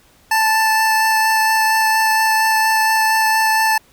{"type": "tone with vibrato", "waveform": "25% pulse", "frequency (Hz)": 880, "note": "A5", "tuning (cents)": 0, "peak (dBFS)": -9, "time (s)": [0.31, 3.78], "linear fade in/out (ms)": 5, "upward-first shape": "triangle", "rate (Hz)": 4.3, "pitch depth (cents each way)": 9, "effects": ["pink hiss -52 dBFS RMS until 3.92 s"]}